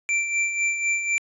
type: tone with tremolo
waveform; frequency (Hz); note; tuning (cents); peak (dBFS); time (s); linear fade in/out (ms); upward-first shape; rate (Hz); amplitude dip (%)
square; 2349; D7; 0; -20; 0.09-1.18; 0; sine; 4; 55
effects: resampled to 22050 Hz